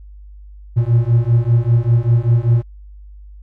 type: beating tone pair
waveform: triangle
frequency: 115.4 / 120.5 Hz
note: A#2 / B2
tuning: -17 / -42 cents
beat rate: 5.1 Hz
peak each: -12 dBFS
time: 0.76-2.63 s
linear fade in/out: 20 ms
effects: added 50 Hz sine -35 dBFS peak until 3.42 s